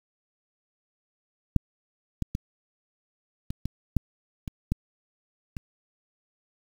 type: clicks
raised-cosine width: 5 ms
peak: -6 / -14 / -16 / -19 / -17 / -9 / -21 / -12 / -23 dBFS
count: 9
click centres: 1.563 / 2.223 / 2.351 / 3.505 / 3.656 / 3.967 / 4.478 / 4.72 / 5.568 s
effects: 7-bit